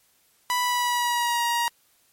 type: tone with pitch glide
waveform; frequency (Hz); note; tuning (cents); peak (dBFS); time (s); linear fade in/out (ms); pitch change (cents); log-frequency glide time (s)
sawtooth; 987.8 to 945.9; B5 to A#5; 0 to +25; -18; 0.5-1.68; 0; -75; 0.61-1.43
effects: white hiss -63 dBFS RMS until 2.12 s + MP3 64 kbps